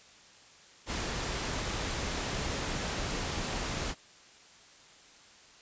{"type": "noise", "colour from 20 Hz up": "pink", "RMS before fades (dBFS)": -34, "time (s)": [0.86, 3.95], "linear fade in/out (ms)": 50, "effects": ["white hiss -56 dBFS RMS until 5.61 s", "resampled to 16000 Hz"]}